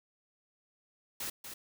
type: noise with echo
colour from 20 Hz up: white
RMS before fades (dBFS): -38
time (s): 1.2-1.3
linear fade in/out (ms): 5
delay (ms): 240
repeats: 1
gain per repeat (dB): -7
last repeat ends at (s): 1.54
effects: none